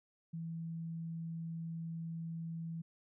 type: tone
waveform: sine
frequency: 164.81 Hz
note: E3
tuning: in tune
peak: -39 dBFS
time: 0.33-2.82 s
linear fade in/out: 10 ms
effects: none